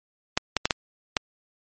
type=clicks; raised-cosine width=0.2 ms; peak=-3 dBFS; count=5; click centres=0.375 / 0.567 / 0.655 / 0.708 / 1.168 s; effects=MP3 32 kbps